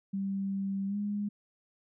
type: tone with pitch glide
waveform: sine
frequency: 195.6 to 205.4 Hz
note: G3 to G#3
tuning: -4 to -19 cents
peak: -30 dBFS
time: 0.13-1.29 s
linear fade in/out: 10 ms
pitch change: +85 cents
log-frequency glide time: 0.87-0.97 s
effects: none